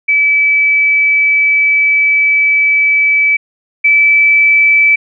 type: tone pair in turn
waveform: sine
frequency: 2300 / 2310 Hz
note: D7 / D7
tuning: -37 / -29 cents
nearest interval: unison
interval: 8 cents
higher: second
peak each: -7 / -5 dBFS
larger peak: second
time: 0.08-3.37 / 3.84-4.96 s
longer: first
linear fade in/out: 10 ms
effects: none